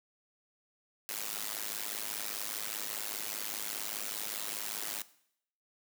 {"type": "noise with amplitude modulation", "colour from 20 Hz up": "white", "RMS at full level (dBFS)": -34, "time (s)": [1.09, 5.02], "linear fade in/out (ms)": 0, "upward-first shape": "sine", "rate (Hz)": 105, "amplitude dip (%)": 100, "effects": ["noise-tail reverb RT60 0.7 s tail -18 dB re dry", "high-pass 200 Hz 12 dB/octave"]}